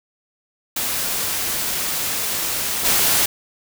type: noise with level steps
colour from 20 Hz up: white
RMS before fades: -23 / -17 dBFS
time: 0.76-3.26 s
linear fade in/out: 5 ms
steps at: 2.84 s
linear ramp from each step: 20 ms
effects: none